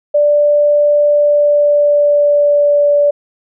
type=tone with pitch glide; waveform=sine; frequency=587.3 to 580.2 Hz; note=D5 to D5; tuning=0 to -21 cents; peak=-7 dBFS; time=0.14-3.11 s; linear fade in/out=10 ms; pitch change=-21 cents; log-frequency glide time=1.06-2.94 s; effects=none